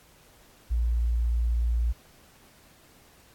sine tone, 58.27 Hz, A#1, in tune, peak -22 dBFS, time 0.7-1.93 s, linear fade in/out 20 ms, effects pink hiss -57 dBFS RMS until 3.34 s + AAC 64 kbps

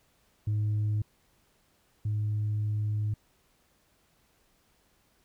sine tone pair in turn, 105.7 / 105.7 Hz, G#2 / G#2, +31 / +31 cents, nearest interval unison, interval 0 cents, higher neither, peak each -23 / -25 dBFS, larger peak first, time 0.47-1.02 / 2.05-3.14 s, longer second, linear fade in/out 5 ms, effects tanh soft clip ceiling -24 dBFS + pink hiss -68 dBFS RMS until 5.24 s

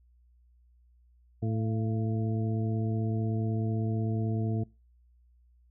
harmonic tone with a mistuned harmonic, 110.5 Hz, A2, 8 cents sharp, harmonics 1 / 2 / 3 / 4 / 6, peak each -28 / -34 / -38 / -40 / -44 dBFS, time 1.42-4.64 s, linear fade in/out 10 ms, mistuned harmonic 6, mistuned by +53 cents, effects noise-tail reverb RT60 0.3 s tail -24 dB re dry + added 60 Hz sine -59 dBFS peak until 5.7 s

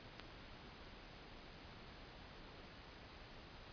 click, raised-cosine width 0.2 ms, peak -29 dBFS, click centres 0.197 s, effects pink hiss -56 dBFS RMS until 3.72 s + resampled to 11025 Hz

